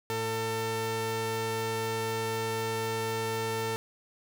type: tone pair together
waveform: sawtooth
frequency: 112 / 448 Hz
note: A2 / A4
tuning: +31 / +31 cents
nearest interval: 2 octaves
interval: 2400 cents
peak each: -32 / -26 dBFS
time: 0.1-3.76 s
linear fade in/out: 0 ms
effects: none